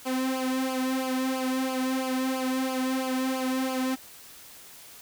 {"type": "tone with flanger", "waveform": "sawtooth", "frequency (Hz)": 260, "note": "C4", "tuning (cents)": -11, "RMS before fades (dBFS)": -28, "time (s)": [0.05, 3.96], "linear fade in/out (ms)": 20, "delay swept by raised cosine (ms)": [0.51, 2.51], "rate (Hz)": 3, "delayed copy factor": -0.85, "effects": ["white hiss -48 dBFS RMS until 5.01 s"]}